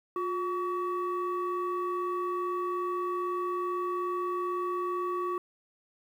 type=tone pair together; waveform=sine; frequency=357.2 / 1134 Hz; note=F4 / C#6; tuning=+39 / +39 cents; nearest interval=octave + minor sixth; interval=2000 cents; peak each=-30 / -30 dBFS; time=0.16-5.38 s; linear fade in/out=2 ms; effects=tanh soft clip ceiling -25 dBFS + 10-bit